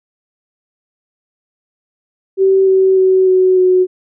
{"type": "tone with pitch steps", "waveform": "sine", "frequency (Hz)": [384.5, 380.3, 376.2, 372, 368], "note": ["G4", "F#4", "F#4", "F#4", "F#4"], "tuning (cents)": [-33, 48, 29, 9, -9], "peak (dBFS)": -7, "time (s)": [2.37, 3.87], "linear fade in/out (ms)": 50, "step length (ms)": 300, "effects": []}